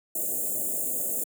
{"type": "band-stop noise", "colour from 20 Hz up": "white", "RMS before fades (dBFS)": -29, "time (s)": [0.15, 1.24], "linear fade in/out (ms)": 5, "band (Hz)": [700, 6900], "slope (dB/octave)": 96, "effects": ["high-pass 200 Hz 12 dB/octave"]}